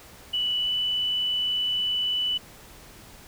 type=tone with pitch glide; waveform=sine; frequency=2960 to 2979 Hz; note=F#7 to F#7; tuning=0 to +11 cents; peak=-23 dBFS; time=0.33-2.38 s; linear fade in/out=10 ms; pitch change=+11 cents; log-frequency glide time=0.61-0.69 s; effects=pink hiss -48 dBFS RMS until 3.27 s